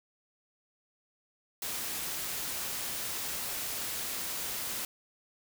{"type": "noise", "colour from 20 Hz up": "white", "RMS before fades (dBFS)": -36, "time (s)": [1.62, 4.85], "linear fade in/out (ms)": 2, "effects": []}